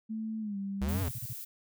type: tone with pitch glide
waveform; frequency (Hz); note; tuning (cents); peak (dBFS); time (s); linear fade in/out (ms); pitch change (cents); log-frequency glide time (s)
sine; 220 to 197.13; A3 to G3; 0 to +10; -33; 0.09-1; 20; -190; 0.4-0.57
type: linear two-way sweep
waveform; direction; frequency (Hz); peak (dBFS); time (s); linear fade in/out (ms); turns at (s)
square; up then down; 64 to 98 to 76.8; -31; 0.81-1.09; 10; 1.01
type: noise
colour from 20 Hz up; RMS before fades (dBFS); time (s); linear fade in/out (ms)
violet; -42; 0.88-1.45; 10
type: tone bursts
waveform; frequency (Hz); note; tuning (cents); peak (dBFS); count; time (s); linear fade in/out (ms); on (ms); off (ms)
sine; 120.1; B2; -48; -36; 6; 0.93-1.332; 5; 37; 36
effects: none